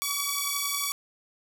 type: beating tone pair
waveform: 5% pulse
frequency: 1132 / 1143 Hz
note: C#6 / D6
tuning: +36 / -47 cents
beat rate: 11 Hz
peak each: -18 / -18 dBFS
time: 0.02-0.92 s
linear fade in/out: 0 ms
effects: none